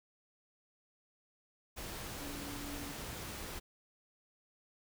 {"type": "tone in noise", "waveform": "sine", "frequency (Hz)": 286.3, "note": "D4", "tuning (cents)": -44, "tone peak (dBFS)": -46, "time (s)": [2.2, 2.93], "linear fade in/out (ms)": 20, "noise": "pink", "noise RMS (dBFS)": -44, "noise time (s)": [1.76, 3.6], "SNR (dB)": -5, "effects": []}